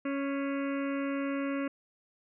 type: harmonic tone with a mistuned harmonic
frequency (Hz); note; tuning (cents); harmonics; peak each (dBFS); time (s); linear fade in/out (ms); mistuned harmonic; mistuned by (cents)
277.2; C#4; 0; 1 / 2 / 4 / 5 / 6 / 7 / 8 / 9 / 10; -31 / -37 / -43 / -45 / -47 / -48 / -49 / -50 / -51; 0.05-1.68; 5; 7; +46
effects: none